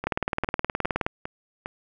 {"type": "two click trains", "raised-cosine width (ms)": 0.5, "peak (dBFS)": [-16, -9], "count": [5, 20], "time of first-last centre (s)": [[0.04, 1.659], [0.07, 1.065]], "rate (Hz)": [2.47, 19.1], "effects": []}